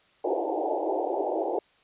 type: band-pass noise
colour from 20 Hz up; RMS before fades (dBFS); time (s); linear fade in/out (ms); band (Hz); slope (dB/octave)
pink; -28; 0.24-1.59; 5; 310 to 880; 96
effects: white hiss -62 dBFS RMS until 1.83 s + resampled to 8000 Hz